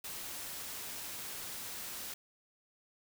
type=noise; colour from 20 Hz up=white; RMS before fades=-43 dBFS; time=0.04-2.14 s; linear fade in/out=5 ms; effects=none